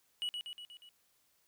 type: tone with echo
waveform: triangle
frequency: 2928 Hz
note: F#7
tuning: 19 cents flat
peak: -32 dBFS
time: 0.22-0.29 s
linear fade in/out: 0 ms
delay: 120 ms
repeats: 5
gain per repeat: -4 dB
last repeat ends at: 0.89 s
effects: white hiss -73 dBFS RMS until 1.47 s